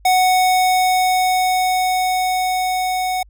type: tone with level ramp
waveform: square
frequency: 740 Hz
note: F#5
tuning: in tune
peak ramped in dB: -12 to -19 dBFS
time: 0.05-3.23 s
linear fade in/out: 5 ms
effects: added 50 Hz sine -44 dBFS peak until 3.29 s